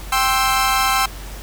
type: chord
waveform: sawtooth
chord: C major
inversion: second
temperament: equal with one note detuned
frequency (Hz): 784 / 1053.8 / 1318.5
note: G5 / C6 / E6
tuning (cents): 0 / +12 / 0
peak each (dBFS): -16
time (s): 0.12-1.06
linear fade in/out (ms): 5
effects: added 48 Hz sine -31 dBFS peak until 1.42 s + pink hiss -37 dBFS RMS until 1.42 s